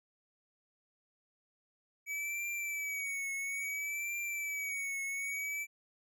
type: tone with vibrato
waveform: square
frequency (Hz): 2278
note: C#7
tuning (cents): +47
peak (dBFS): -36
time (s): 2.06-5.67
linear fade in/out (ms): 50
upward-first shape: triangle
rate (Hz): 0.59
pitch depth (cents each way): 72
effects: none